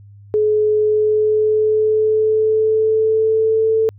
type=tone with pitch glide; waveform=sine; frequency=425.8 to 442.6 Hz; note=G#4 to A4; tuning=+43 to +10 cents; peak=-12 dBFS; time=0.34-3.89 s; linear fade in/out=0 ms; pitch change=+67 cents; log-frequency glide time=0.79-3.69 s; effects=added 101 Hz sine -39 dBFS peak until 3.98 s